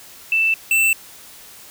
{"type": "tone pair in turn", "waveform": ["sine", "square"], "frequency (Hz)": [2656, 2668], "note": ["E7", "E7"], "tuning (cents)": [12, 20], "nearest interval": "unison", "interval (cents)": 8, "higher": "second", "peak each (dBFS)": -14, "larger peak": "neither", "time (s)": [[0.32, 0.54], [0.71, 0.93]], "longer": "neither", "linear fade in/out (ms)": 2, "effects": ["white hiss -42 dBFS RMS until 1.7 s"]}